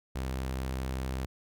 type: tone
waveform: sawtooth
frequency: 65.2 Hz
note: C2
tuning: 5 cents flat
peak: -28 dBFS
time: 0.15-1.26 s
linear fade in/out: 10 ms
effects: none